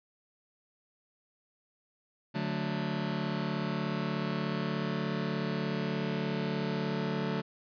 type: chord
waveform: sawtooth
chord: D major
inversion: none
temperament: just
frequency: 146.83 / 183.54 / 220.2 Hz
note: D3 / F#3 / A3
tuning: 0 / -14 / +2 cents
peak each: -31 dBFS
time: 2.34-7.42 s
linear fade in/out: 20 ms
effects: resampled to 11025 Hz